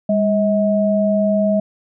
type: tone pair together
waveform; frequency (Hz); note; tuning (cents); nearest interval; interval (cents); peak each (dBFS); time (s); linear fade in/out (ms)
sine; 202.4 / 637.8; G#3 / D#5; -44 / +43; octave + minor sixth; 1987; -16; 0.09-1.6; 5
effects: none